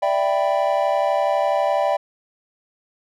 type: chord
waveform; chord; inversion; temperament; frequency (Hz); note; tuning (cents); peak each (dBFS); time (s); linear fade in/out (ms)
triangle; E minor seventh; third; equal; 587.3 / 659.3 / 784 / 987.8; D5 / E5 / G5 / B5; 0 / 0 / 0 / 0; -19 / -21 / -20 / -25; 0.02-1.97; 10
effects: none